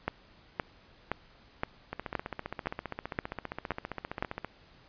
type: two click trains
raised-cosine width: 0.5 ms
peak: -20 / -14 dBFS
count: 39 / 9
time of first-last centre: 1.93-4.447 / 0.08-4.225 s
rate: 15.1 / 1.93 Hz
effects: pink hiss -59 dBFS RMS until 4.88 s + resampled to 11025 Hz